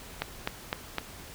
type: click train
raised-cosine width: 0.3 ms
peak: -12 dBFS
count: 4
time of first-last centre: 0.22-0.983 s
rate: 3.93 Hz
effects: pink hiss -46 dBFS RMS until 1.34 s